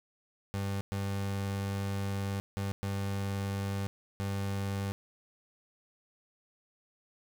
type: tone bursts at uneven times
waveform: 30% pulse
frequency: 98.8 Hz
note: G2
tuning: 14 cents sharp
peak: -29 dBFS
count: 5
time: 0.54-0.81 / 0.92-2.4 / 2.57-2.72 / 2.83-3.87 / 4.2-4.92 s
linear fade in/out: 0 ms
effects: none